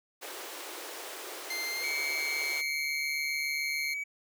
pink high-pass noise, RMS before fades -42 dBFS, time 0.21-2.62 s, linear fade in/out 20 ms, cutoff 330 Hz, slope 48 dB/octave
25% pulse tone with pitch glide, 2100 to 2127 Hz, C7 to C7, +6 to +28 cents, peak -29 dBFS, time 1.5-3.94 s, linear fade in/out 5 ms, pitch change +22 cents, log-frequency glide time 1.73-1.86 s
triangle tone, 2274 Hz, C#7, 44 cents sharp, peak -31 dBFS, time 1.83-4.04 s, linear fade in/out 10 ms
effects none

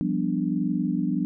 sine chord, G dominant seventh, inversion third, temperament equal, 174.61 / 196 / 246.9 / 293.7 Hz, F3 / G3 / B3 / D4, 0 / 0 / 0 / 0 cents, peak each -28 dBFS, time 0.01-1.25 s, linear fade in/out 0 ms, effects none

